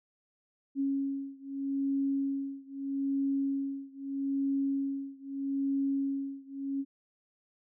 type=beating tone pair; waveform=sine; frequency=274.7 / 275.49 Hz; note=C#4 / C#4; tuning=-16 / -11 cents; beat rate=0.79 Hz; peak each=-32 / -33 dBFS; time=0.75-6.85 s; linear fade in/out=50 ms; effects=none

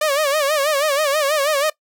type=tone with vibrato; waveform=sawtooth; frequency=585 Hz; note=D5; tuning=7 cents flat; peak=-12 dBFS; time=0.01-1.7 s; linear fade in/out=5 ms; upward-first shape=sine; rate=6.2 Hz; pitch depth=120 cents each way; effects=noise-tail reverb RT60 0.1 s tail -20 dB re dry

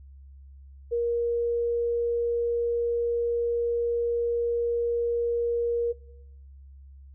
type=tone; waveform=sine; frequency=471.9 Hz; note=A#4; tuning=21 cents sharp; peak=-23 dBFS; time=0.91-5.93 s; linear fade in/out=20 ms; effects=noise-tail reverb RT60 0.9 s tail -22 dB re dry + added 68 Hz sine -45 dBFS peak until 7.14 s

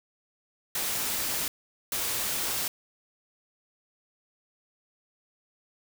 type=noise bursts at uneven times; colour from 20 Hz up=white; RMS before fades=-30 dBFS; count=2; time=0.75-1.48 / 1.92-2.68 s; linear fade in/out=2 ms; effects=none

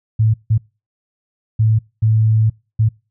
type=tone bursts at uneven times; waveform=sine; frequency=110 Hz; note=A2; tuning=in tune; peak=-10 dBFS; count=5; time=0.19-0.34 / 0.5-0.58 / 1.59-1.79 / 2.02-2.5 / 2.79-2.89 s; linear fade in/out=10 ms; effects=noise-tail reverb RT60 0.3 s tail -26 dB re dry

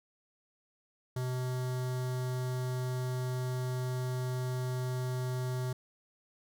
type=tone with notch filter; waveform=square; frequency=127 Hz; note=B2; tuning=49 cents sharp; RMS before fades=-34 dBFS; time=1.16-5.73 s; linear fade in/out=5 ms; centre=2500 Hz; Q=1.6; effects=none

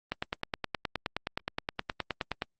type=click train; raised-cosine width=0.3 ms; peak=-14 dBFS; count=23; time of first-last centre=0.12-2.421 s; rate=9.56 Hz; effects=Opus 32 kbps

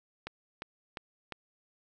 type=click train; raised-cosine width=0.3 ms; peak=-22 dBFS; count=4; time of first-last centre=0.27-1.323 s; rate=2.85 Hz; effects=none

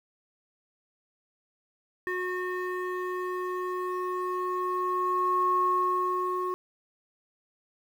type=tone with low-pass filter sweep; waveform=square; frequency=364.5 Hz; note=F#4; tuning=26 cents flat; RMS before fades=-29 dBFS; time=2.07-6.54 s; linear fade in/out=0 ms; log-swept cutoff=1700 to 970 Hz; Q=9; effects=9-bit

